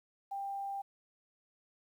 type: tone with quantisation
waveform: sine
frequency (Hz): 792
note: G5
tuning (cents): +18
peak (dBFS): -36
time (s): 0.31-0.82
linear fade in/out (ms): 10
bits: 11
effects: none